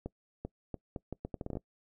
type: accelerating click train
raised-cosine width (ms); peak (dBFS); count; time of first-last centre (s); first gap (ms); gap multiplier
2; -24; 13; 0.06-1.571; 390; 0.75
effects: noise-tail reverb RT60 0.1 s tail -23 dB re dry